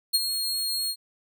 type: tone with ADSR envelope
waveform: sawtooth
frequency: 4274 Hz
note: C8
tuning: 36 cents sharp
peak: -14 dBFS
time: 0.13-0.96 s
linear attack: 19 ms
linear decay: 34 ms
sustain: -9 dB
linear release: 62 ms
effects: none